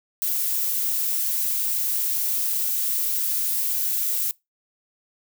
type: noise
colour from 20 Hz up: violet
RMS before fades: -24 dBFS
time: 0.22-4.31 s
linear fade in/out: 0 ms
effects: noise-tail reverb RT60 0.2 s tail -23 dB re dry